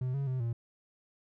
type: tone with pitch steps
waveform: triangle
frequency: 127.7 / 138.7 / 129.1 / 116.8 Hz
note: C3 / C#3 / C3 / A#2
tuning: -42 / +1 / -23 / +4 cents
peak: -28 dBFS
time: 0.01-0.53 s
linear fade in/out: 5 ms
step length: 130 ms
effects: none